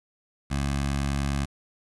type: tone with notch filter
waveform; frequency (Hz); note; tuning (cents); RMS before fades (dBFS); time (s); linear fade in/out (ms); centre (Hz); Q
15% pulse; 69.7; C#2; +10; -27; 0.5-1.46; 20; 460; 0.94
effects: resampled to 24000 Hz + 8-bit